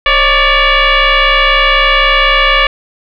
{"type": "tone with frequency modulation", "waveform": "sine", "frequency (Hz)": 543, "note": "C#5", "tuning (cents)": -36, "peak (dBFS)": -6, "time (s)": [0.06, 2.67], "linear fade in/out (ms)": 2, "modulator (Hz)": 575, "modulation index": 4.7, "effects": []}